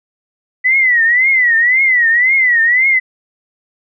sine tone with vibrato, 1975.5 Hz, B6, in tune, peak -8 dBFS, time 0.64-3 s, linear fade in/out 20 ms, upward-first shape triangle, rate 1.9 Hz, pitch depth 170 cents each way, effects none

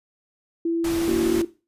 sine tone with pitch glide, 333.9 to 338.2 Hz, E4 to E4, +22 to +44 cents, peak -20 dBFS, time 0.65-1.45 s, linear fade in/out 5 ms, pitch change +22 cents, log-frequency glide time 1.02-1.3 s
pink noise, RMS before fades -32 dBFS, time 0.84-1.42 s, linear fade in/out 5 ms
sine chord, Bb augmented, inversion none, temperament equal with one note detuned, 233.1 / 293.7 / 376.5 Hz, Bb3 / D4 / F#4, 0 / 0 / +30 cents, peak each -27 / -29 / -24 dBFS, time 1.08-1.41 s, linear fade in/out 0 ms
effects noise-tail reverb RT60 0.3 s tail -17 dB re dry + resampled to 32000 Hz

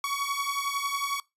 sawtooth beating tone pair, 1118 / 1129 Hz, C#6 / C#6, +14 / +31 cents, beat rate 11 Hz, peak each -27 dBFS, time 0.04-1.2 s, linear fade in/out 2 ms, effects noise-tail reverb RT60 0.2 s tail -22 dB re dry + resampled to 32000 Hz

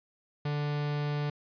45% pulse tone, 146.83 Hz, D3, in tune, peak -29 dBFS, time 0.45-1.3 s, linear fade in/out 5 ms, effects resampled to 11025 Hz

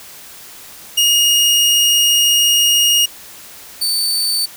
sawtooth tone pair in turn, 2861 / 4542 Hz, F7 / C#8, +41 / +41 cents, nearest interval minor sixth, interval 800 cents, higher second, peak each -7 / -12 dBFS, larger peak first, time 0.97-3.06 / 3.81-4.46 s, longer first, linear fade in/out 10 ms, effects white hiss -37 dBFS RMS until 4.56 s

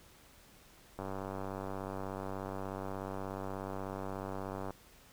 click train, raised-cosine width 1 ms, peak -26 dBFS, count 360, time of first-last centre 0.99-4.706 s, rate 96.6 Hz, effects pink hiss -60 dBFS RMS until 5.12 s

